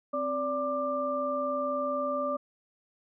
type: tone cluster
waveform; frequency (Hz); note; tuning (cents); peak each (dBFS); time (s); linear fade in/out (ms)
sine; 261.7 / 580 / 1186; C4 / D5 / D6; 0 / -22 / +17; -36 / -30 / -32; 0.13-2.37; 10
effects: none